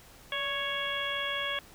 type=harmonic tone with a mistuned harmonic; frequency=554.4 Hz; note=C#5; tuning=in tune; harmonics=1 / 2 / 3 / 4 / 5 / 6; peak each=-39 / -38 / -36 / -38 / -39 / -35 dBFS; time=0.32-1.59 s; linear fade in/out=2 ms; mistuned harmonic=1; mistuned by=+54 cents; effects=pink hiss -54 dBFS RMS until 1.74 s